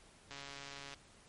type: click train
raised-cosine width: 0.2 ms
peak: -30 dBFS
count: 89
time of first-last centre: 0.31-0.939 s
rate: 140 Hz
effects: pink hiss -62 dBFS RMS until 1.28 s + MP3 48 kbps